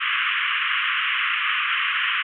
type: band-pass noise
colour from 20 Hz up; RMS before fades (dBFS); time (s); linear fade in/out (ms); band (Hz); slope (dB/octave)
white; -23; 0-2.23; 20; 1100 to 3100; 96
effects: none